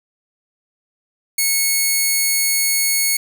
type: tone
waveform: 5% pulse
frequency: 2200 Hz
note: C#7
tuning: 14 cents flat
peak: -5 dBFS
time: 1.38-3.17 s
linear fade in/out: 5 ms
effects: none